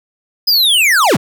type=linear sweep; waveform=square; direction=down; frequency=5070 to 82.7 Hz; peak=-9 dBFS; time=0.47-1.17 s; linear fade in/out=10 ms; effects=none